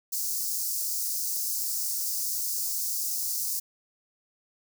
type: high-pass noise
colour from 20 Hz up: white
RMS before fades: -30 dBFS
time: 0.12-3.6 s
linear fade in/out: 10 ms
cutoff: 4800 Hz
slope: 48 dB/octave
effects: none